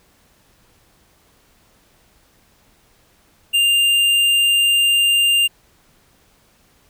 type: tone with tanh clipping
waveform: triangle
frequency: 2798 Hz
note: F7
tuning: 3 cents sharp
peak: -14 dBFS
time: 3.53-5.48 s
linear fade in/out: 20 ms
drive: 16 dB
effects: pink hiss -56 dBFS RMS until 6.89 s